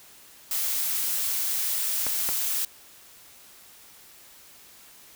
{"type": "noise", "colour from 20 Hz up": "blue", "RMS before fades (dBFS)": -27, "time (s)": [0.51, 2.65], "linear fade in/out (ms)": 2}
{"type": "clicks", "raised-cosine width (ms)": 0.5, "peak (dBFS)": -16, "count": 2, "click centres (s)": [2.067, 2.29]}
{"effects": ["white hiss -51 dBFS RMS until 5.15 s"]}